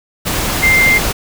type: tone in noise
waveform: sine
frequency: 2096 Hz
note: C7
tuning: 2 cents sharp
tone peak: -8 dBFS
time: 0.62-0.99 s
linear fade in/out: 20 ms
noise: pink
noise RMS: -17 dBFS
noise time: 0.25-1.13 s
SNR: +6 dB
effects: none